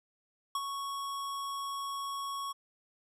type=tone with ADSR envelope; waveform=square; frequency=1108.7 Hz; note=C#6; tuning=in tune; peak=-30 dBFS; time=0.55-2.53 s; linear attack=3 ms; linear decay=42 ms; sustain=-6 dB; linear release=18 ms; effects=resampled to 32000 Hz